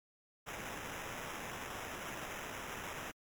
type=noise with sample-and-hold; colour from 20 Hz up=blue; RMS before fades=-44 dBFS; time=0.46-3.12 s; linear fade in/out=20 ms; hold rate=4410 Hz; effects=MP3 96 kbps